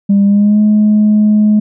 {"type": "tone with pitch glide", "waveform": "sine", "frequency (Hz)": [200, 211.6], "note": ["G3", "G#3"], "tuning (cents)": [35, 33], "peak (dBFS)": -4, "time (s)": [0.09, 1.6], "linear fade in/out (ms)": 10, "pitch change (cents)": 98, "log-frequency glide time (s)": [0.25, 0.6], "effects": ["tanh soft clip ceiling -3 dBFS"]}